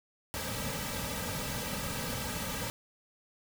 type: noise with comb filter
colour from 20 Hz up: pink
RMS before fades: -36 dBFS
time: 0.34-2.7 s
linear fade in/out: 0 ms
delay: 2.8 ms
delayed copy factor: -0.85
effects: none